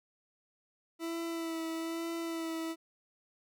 40% pulse tone with vibrato, 329.6 Hz, E4, in tune, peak -34 dBFS, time 0.99-2.76 s, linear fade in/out 50 ms, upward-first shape sine, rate 1.1 Hz, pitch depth 22 cents each way, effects none

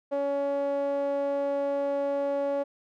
sawtooth tone with band-pass filter, 281.1 Hz, C#4, 24 cents sharp, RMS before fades -28 dBFS, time 0.11-2.64 s, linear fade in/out 20 ms, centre 590 Hz, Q 3.9, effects none

